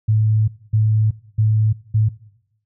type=tone bursts at uneven times; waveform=sine; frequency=108.5 Hz; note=A2; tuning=24 cents flat; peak=-12 dBFS; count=4; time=0.08-0.48 / 0.73-1.11 / 1.38-1.73 / 1.94-2.09 s; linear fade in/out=10 ms; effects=noise-tail reverb RT60 0.9 s tail -21 dB re dry